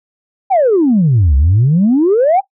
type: exponential two-way sweep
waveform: sine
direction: down then up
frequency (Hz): 815 to 64.9 to 815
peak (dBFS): -6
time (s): 0.5-2.41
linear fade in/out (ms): 20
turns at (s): 1.36
effects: noise-tail reverb RT60 0.1 s tail -17 dB re dry + tanh soft clip ceiling -4 dBFS